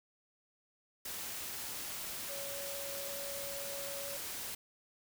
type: tone in noise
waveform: sine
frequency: 560 Hz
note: C#5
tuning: 18 cents sharp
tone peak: -44 dBFS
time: 2.29-4.17 s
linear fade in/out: 5 ms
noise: white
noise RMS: -42 dBFS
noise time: 1.05-4.55 s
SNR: -5 dB
effects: none